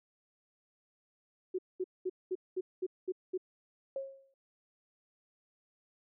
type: tone bursts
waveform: sine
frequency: 369.9 Hz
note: F#4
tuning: in tune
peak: -31 dBFS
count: 8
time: 1.54-3.378 s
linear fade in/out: 10 ms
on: 46 ms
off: 210 ms
type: tone with exponential decay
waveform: sine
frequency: 542 Hz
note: C#5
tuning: 39 cents flat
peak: -32 dBFS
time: 3.96-4.34 s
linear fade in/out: 2 ms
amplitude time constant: 81 ms
effects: none